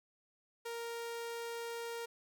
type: tone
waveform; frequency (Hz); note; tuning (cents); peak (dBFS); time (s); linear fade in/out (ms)
sawtooth; 466.2; A#4; 0; -36; 0.65-2.06; 10
effects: none